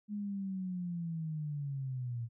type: linear sweep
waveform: sine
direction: down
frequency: 209.9 to 114.2 Hz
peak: -35 dBFS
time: 0.08-2.29 s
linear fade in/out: 50 ms
effects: none